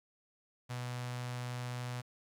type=tone with notch filter; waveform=sawtooth; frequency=123.47 Hz; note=B2; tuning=in tune; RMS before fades=-40 dBFS; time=0.69-2.02 s; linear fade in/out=20 ms; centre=320 Hz; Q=0.79; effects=low-pass 11000 Hz 12 dB/octave + 11-bit